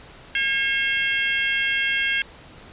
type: harmonic tone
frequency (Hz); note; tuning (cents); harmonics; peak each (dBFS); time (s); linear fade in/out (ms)
540; C#5; -45; 3 / 4 / 5 / 6; -24 / -25 / -26 / -27; 0.35-2.22; 2
effects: pink hiss -45 dBFS RMS until 2.72 s + resampled to 8000 Hz